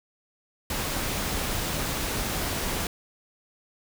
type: noise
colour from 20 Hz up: pink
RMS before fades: -29 dBFS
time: 0.7-2.87 s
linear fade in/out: 2 ms
effects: none